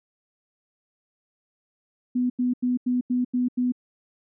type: tone bursts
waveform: sine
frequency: 248.4 Hz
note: B3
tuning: 10 cents sharp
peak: -20 dBFS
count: 7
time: 2.15-3.722 s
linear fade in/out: 10 ms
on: 150 ms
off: 87 ms
effects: none